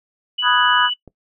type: tone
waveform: sine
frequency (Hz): 2960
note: F#7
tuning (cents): 0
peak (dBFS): -19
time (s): 0.38-0.94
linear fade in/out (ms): 10
type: chord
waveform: sine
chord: G# minor seventh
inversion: first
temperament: equal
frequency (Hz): 987.8 / 1244.5 / 1480 / 1661.2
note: B5 / D#6 / F#6 / G#6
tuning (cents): 0 / 0 / 0 / 0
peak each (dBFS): -19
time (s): 0.42-0.9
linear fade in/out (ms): 50
type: click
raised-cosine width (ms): 2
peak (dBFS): -26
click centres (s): 1.077
effects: noise-tail reverb RT60 0.1 s tail -20 dB re dry